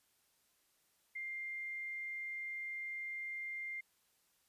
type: tone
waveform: sine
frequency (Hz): 2100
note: C7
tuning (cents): +6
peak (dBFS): -40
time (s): 1.15-3.81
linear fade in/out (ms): 10
effects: white hiss -75 dBFS RMS until 4.48 s + resampled to 32000 Hz